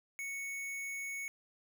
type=tone; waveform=square; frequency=2217 Hz; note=C#7; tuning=in tune; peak=-39 dBFS; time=0.19-1.28 s; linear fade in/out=0 ms; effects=11-bit